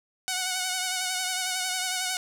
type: tone with vibrato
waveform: 5% pulse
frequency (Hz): 740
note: F#5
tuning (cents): 0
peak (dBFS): -15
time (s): 0.28-2.17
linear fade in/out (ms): 0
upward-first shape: sine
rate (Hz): 11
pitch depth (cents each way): 31
effects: none